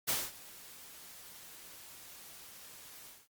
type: noise with ADSR envelope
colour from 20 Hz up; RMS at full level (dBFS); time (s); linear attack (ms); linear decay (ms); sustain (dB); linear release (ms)
white; -31; 0.07-3.28; 20; 220; -21; 200
effects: Opus 48 kbps